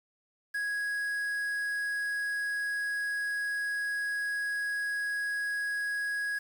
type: tone with quantisation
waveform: triangle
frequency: 1661.2 Hz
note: G#6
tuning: in tune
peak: -28 dBFS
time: 0.54-6.39 s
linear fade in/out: 10 ms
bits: 8
effects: none